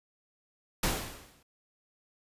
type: noise with exponential decay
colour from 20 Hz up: pink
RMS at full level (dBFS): -26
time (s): 0.83-1.43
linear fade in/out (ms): 5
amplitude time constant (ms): 130
effects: resampled to 32000 Hz